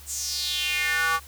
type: tone with high-pass filter sweep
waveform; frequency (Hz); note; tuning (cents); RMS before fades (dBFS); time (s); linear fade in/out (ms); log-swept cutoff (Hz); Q
square; 163.3; E3; -16; -26; 0.06-1.2; 50; 7900 to 1100; 4.1
effects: added 71 Hz sine -46 dBFS peak until 1.27 s + white hiss -48 dBFS RMS until 1.27 s